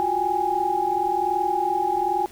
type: tone cluster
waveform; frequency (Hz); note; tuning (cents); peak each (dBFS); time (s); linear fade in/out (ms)
sine; 348.2 / 370.9 / 792 / 833; F4 / F#4 / G5 / G#5; -5 / +4 / +18 / +5; -30 / -30 / -26 / -22; 0-2.26; 0
effects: pink hiss -47 dBFS RMS until 2.31 s